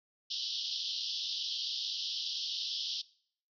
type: band-pass noise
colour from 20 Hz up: pink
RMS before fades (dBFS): -37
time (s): 0.3-3.02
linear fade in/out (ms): 10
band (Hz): 3000 to 5500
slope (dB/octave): 96
effects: noise-tail reverb RT60 0.6 s tail -22 dB re dry